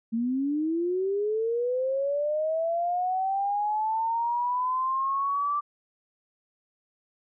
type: linear sweep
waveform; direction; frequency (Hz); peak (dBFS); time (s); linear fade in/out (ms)
sine; up; 222.3 to 1174.7; -24; 0.12-5.61; 20
effects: none